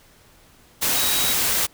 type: tone in noise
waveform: sine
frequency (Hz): 3834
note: A#7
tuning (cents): +48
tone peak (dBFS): -26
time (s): 0.95-1.34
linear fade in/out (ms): 20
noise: white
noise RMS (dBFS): -21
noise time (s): 0.81-1.67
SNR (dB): -8
effects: pink hiss -53 dBFS RMS until 1.73 s